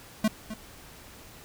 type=tone with echo; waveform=square; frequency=217 Hz; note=A3; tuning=24 cents flat; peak=-21 dBFS; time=0.24-0.28 s; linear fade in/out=5 ms; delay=260 ms; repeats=1; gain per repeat=-13 dB; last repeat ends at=0.54 s; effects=pink hiss -49 dBFS RMS until 1.44 s